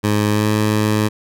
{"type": "tone with pitch glide", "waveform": "15% pulse", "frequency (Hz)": [105, 107.02], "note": ["G#2", "A2"], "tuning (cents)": [19, -48], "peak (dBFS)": -8, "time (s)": [0.03, 1.09], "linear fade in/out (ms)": 20, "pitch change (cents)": 33, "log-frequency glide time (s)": [0.3, 0.48], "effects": []}